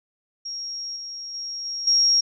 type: tone with level steps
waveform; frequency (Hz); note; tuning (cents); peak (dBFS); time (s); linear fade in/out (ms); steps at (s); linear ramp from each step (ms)
sine; 5588; F8; 0; -29 / -32 / -29 / -27 / -15; 0.45-2.21; 10; 0.96 / 1.34 / 1.65 / 1.87; 5
effects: none